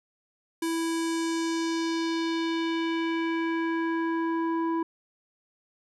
square tone with low-pass filter sweep, 329.6 Hz, E4, in tune, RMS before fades -28 dBFS, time 0.62-4.83 s, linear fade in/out 5 ms, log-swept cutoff 11000 to 1000 Hz, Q 1.7, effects none

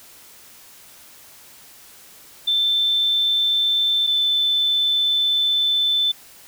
sine tone pair in turn, 3546 / 3524 Hz, A7 / A7, +13 / +2 cents, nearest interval unison, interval 11 cents, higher first, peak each -16 dBFS, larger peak neither, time 2.47-4.07 / 4.07-6.12 s, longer second, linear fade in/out 10 ms, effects white hiss -46 dBFS RMS until 6.47 s

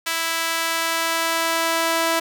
sawtooth tone with high-pass filter sweep, 329.6 Hz, E4, in tune, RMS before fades -22 dBFS, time 0.06-2.2 s, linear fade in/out 10 ms, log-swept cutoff 1600 to 680 Hz, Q 0.83, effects none

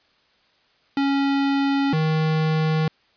square tone pair in turn, 277.2 / 157.29 Hz, C#4 / D#3, 0 / +19 cents, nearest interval minor seventh, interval 981 cents, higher first, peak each -19 dBFS, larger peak neither, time 0.97-1.93 / 1.93-2.88 s, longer first, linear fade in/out 2 ms, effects white hiss -61 dBFS RMS until 3.16 s + resampled to 11025 Hz

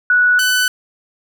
sine / sawtooth tone pair in turn, 1472 / 1498.6 Hz, F#6 / F#6, -9 / +22 cents, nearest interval unison, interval 31 cents, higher second, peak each -9 dBFS, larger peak neither, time 0.1-0.39 / 0.39-0.68 s, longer neither, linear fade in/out 2 ms, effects none

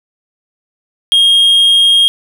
triangle tone, 3244 Hz, G#7, 41 cents flat, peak -4 dBFS, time 1.12-2.08 s, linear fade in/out 0 ms, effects none

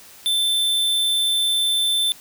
square tone, 3542 Hz, A7, 11 cents sharp, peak -18 dBFS, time 0.26-2.12 s, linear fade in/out 0 ms, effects white hiss -45 dBFS RMS until 2.2 s

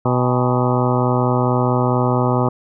harmonic tone with a mistuned harmonic, 124.5 Hz, B2, 14 cents sharp, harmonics 1 / 2 / 3 / 4 / 5 / 6 / 7 / 8 / 9 / 10, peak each -18 / -21 / -23 / -24 / -25 / -26 / -26 / -27 / -28 / -28 dBFS, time 0.05-2.49 s, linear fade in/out 5 ms, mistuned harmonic 6, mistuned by +95 cents, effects none

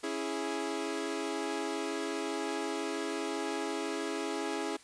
sawtooth chord, C# minor, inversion none, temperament equal, 277.2 / 329.6 / 415.3 Hz, C#4 / E4 / G#4, 0 / 0 / 0 cents, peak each -35 / -33 / -33 dBFS, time 0.03-4.77 s, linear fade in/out 10 ms, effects white hiss -57 dBFS RMS until 4.83 s + resampled to 22050 Hz

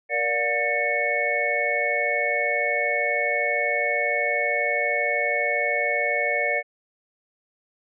sine tone cluster, 471.4 / 584 / 722 / 1788 / 2210 Hz, A#4 / D5 / F#5 / A6 / C#7, +19 / -10 / -43 / +27 / -6 cents, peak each -31 / -27 / -30 / -28 / -24 dBFS, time 0.09-6.63 s, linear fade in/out 50 ms, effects none

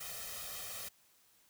white noise with comb filter, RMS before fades -44 dBFS, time 0-0.89 s, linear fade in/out 10 ms, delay 1.6 ms, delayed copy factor +0.85, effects white hiss -68 dBFS RMS until 1.49 s

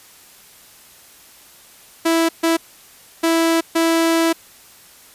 sawtooth tone bursts at uneven times, 329.6 Hz, E4, in tune, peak -10 dBFS, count 4, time 2.05-2.29 / 2.43-2.57 / 3.23-3.61 / 3.75-4.33 s, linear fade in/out 10 ms, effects white hiss -46 dBFS RMS until 5.14 s + resampled to 32000 Hz

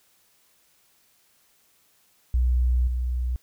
sine tone with level steps, 61.74 Hz, B1, in tune, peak -18 / -23 dBFS, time 2.34-3.36 s, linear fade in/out 0 ms, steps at 2.87 s, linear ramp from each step 5 ms, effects white hiss -63 dBFS RMS until 3.42 s

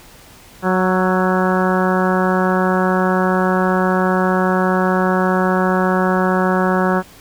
harmonic tone with a mistuned harmonic, 185 Hz, F#3, in tune, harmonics 1 / 2 / 3 / 4 / 5 / 6 / 7 / 8 / 9, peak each -17 / -20 / -22 / -23 / -24 / -25 / -25 / -26 / -27 dBFS, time 0.62-7.03 s, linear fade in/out 50 ms, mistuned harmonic 7, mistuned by +37 cents, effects pink hiss -43 dBFS RMS until 7.2 s

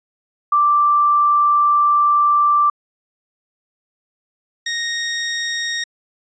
sine / 20% pulse tone pair in turn, 1174.7 / 1864.7 Hz, D6 / A#6, 0 / 0 cents, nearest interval minor sixth, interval 800 cents, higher second, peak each -11 / -15 dBFS, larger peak first, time 0.52-2.7 / 4.66-5.84 s, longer first, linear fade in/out 5 ms, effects resampled to 16000 Hz

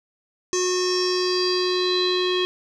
square tone with low-pass filter sweep, 364.1 Hz, F#4, 28 cents flat, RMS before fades -22 dBFS, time 0.53-2.45 s, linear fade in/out 0 ms, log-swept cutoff 6300 to 3500 Hz, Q 9.8, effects none

